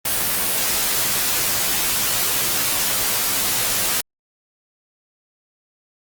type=noise with comb filter; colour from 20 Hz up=white; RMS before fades=-20 dBFS; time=0.05-4.01 s; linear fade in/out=5 ms; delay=13 ms; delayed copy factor=-1; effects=Opus 32 kbps